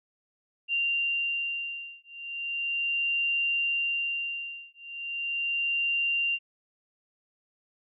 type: beating tone pair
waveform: sine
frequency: 2777 / 2777.37 Hz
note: F7 / F7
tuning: -10 / -10 cents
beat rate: 0.37 Hz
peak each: -30 dBFS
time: 0.68-6.39 s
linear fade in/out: 50 ms
effects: none